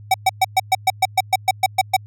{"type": "tone bursts", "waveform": "square", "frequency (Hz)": 760, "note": "F#5", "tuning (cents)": 46, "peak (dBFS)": -12, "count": 13, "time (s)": [0.11, 1.966], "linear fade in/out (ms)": 5, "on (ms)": 32, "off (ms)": 120, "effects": ["added 104 Hz sine -37 dBFS peak until 2.06 s"]}